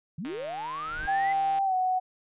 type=linear sweep; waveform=sine; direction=up; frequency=138.59 to 2056 Hz; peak=-32 dBFS; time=0.18-1.33 s; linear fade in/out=5 ms
type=click train; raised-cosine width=0.3 ms; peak=-27 dBFS; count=208; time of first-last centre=0.25-1.585 s; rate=155 Hz
type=noise with exponential growth; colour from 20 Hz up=brown; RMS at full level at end=-36 dBFS; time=0.66-1.06 s; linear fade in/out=0 ms; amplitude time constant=85 ms
type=tone with pitch glide; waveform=sine; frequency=784 to 742.1 Hz; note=G5 to F#5; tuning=0 to +5 cents; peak=-23 dBFS; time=1.07-2 s; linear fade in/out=20 ms; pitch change=-95 cents; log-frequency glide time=1.64-1.74 s
effects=resampled to 8000 Hz